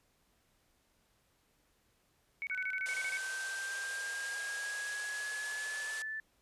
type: tone bursts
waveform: sine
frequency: 2227 Hz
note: C#7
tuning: 7 cents sharp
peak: -35 dBFS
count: 10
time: 2.42-3.172 s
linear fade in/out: 0 ms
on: 50 ms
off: 28 ms
type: exponential sweep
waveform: sine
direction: up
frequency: 1499 to 1760 Hz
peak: -37 dBFS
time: 2.51-6.2 s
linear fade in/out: 2 ms
type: band-pass noise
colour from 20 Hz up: white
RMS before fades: -46 dBFS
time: 2.86-6.02 s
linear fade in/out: 0 ms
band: 430 to 10000 Hz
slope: 48 dB/octave
effects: pink hiss -73 dBFS RMS until 6.41 s + resampled to 32000 Hz